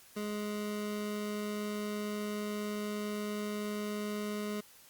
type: tone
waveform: 25% pulse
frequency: 209 Hz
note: G#3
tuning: 11 cents sharp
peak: -31 dBFS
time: 0.16-4.61 s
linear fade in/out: 10 ms
effects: white hiss -58 dBFS RMS until 4.89 s + Opus 48 kbps